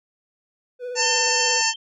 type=tone with vibrato; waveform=triangle; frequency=493.9 Hz; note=B4; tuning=in tune; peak=-26 dBFS; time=0.79-1.62 s; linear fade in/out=50 ms; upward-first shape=triangle; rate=17 Hz; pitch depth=35 cents each way
type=harmonic tone; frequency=897 Hz; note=A5; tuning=33 cents sharp; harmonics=1 / 2 / 3 / 5 / 6 / 7 / 8; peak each=-26 / -26 / -26 / -26 / -26 / -26 / -26 dBFS; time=0.95-1.74 s; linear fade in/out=50 ms
type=tone with tremolo; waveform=sine; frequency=3136 Hz; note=G7; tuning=in tune; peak=-30 dBFS; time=1.02-1.76 s; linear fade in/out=5 ms; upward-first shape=sine; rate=2.8 Hz; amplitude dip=55%
effects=none